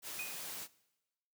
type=high-pass noise; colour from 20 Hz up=white; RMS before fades=-44 dBFS; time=0.02-0.68 s; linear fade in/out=50 ms; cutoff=110 Hz; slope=12 dB/octave
type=tone with exponential decay; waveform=triangle; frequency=2489 Hz; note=D#7; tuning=in tune; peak=-36 dBFS; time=0.19-0.55 s; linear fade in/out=2 ms; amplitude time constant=77 ms
effects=noise-tail reverb RT60 1.0 s tail -21 dB re dry